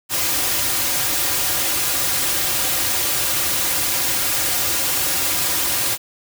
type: noise with comb filter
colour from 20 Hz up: white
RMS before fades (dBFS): -20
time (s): 0.09-5.98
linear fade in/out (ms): 50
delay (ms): 4.6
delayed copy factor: -0.7
effects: none